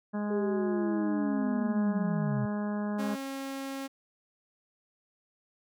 harmonic tone, 207.7 Hz, G#3, in tune, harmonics 1 / 2 / 3 / 4 / 5 / 6 / 7 / 8, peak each -30 / -42 / -40 / -44 / -45 / -50 / -51 / -48 dBFS, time 0.13-3.16 s, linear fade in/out 20 ms
sine linear sweep, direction down, 415.3 to 123.47 Hz, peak -29 dBFS, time 0.3-2.46 s, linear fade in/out 10 ms
sawtooth tone, 271.3 Hz, C#4, 37 cents flat, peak -31 dBFS, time 2.98-3.88 s, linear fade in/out 20 ms
effects none

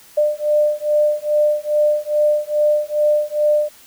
sine beating tone pair, 597 / 599.4 Hz, D5 / D5, +28 / +35 cents, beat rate 2.4 Hz, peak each -17 dBFS, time 0.17-3.69 s, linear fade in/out 10 ms, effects white hiss -46 dBFS RMS until 3.86 s

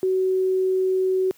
sine tone, 375.3 Hz, F#4, 25 cents sharp, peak -18 dBFS, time 0.03-1.31 s, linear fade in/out 0 ms, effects white hiss -55 dBFS RMS until 1.37 s + high-pass 100 Hz 12 dB/octave

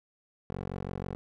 15% pulse tone with band-pass filter, 46.25 Hz, F#1, in tune, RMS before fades -37 dBFS, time 0.5-1.15 s, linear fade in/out 0 ms, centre 350 Hz, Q 0.56, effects none

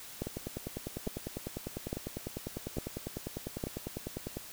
two click trains, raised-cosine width 2 ms, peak -20 / -23 dBFS, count 5 / 42, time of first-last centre 0.22-3.639 / 0.27-4.37 s, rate 1.17 / 10 Hz, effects white hiss -48 dBFS RMS until 4.52 s

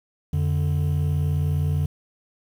triangle tone pair together, 87.14 / 146.83 Hz, F2 / D3, -3 / 0 cents, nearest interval major sixth, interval 903 cents, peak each -20 dBFS, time 0.33-1.86 s, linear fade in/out 5 ms, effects tanh soft clip ceiling -11 dBFS + 8-bit

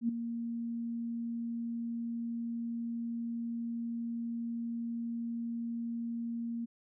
sine tone with ADSR envelope, 233.1 Hz, A#3, in tune, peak -25 dBFS, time 0.01-6.66 s, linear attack 78 ms, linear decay 7 ms, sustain -9 dB, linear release 18 ms, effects none

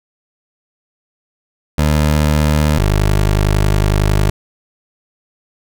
20% pulse tone pair in turn, 75.5 / 50.95 Hz, D2 / G#1, +48 / -32 cents, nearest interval perfect fifth, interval 680 cents, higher first, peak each -6 dBFS, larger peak neither, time 1.78-2.78 / 2.78-4.3 s, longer second, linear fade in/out 5 ms, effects none

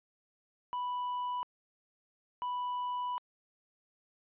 triangle tone bursts at uneven times, 987.8 Hz, B5, in tune, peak -31 dBFS, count 2, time 0.73-1.43 / 2.42-3.18 s, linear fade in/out 0 ms, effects resampled to 8000 Hz

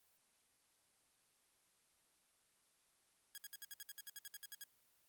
5% pulse tone bursts, 1648 Hz, G#6, 14 cents flat, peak -37 dBFS, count 15, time 3.35-4.637 s, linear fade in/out 0 ms, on 27 ms, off 63 ms, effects white hiss -75 dBFS RMS until 5.08 s + Opus 24 kbps

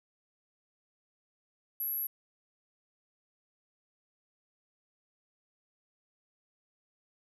sine tone, 11630 Hz, F#9, 31 cents flat, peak -30 dBFS, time 1.8-2.07 s, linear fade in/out 5 ms, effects tanh soft clip ceiling -29 dBFS + 12-bit

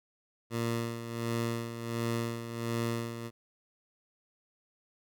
15% pulse tone with tremolo, 116.4 Hz, A#2, 2 cents flat, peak -23 dBFS, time 0.5-3.31 s, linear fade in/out 50 ms, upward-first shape sine, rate 1.4 Hz, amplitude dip 65%, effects none

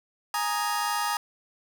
sawtooth chord, Ab suspended second, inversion none, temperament just, 830.6 / 934.4 / 1245.9 Hz, Ab5 / Bb5 / Eb6, 0 / +4 / +2 cents, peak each -26 dBFS, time 0.34-1.17 s, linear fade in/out 2 ms, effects none

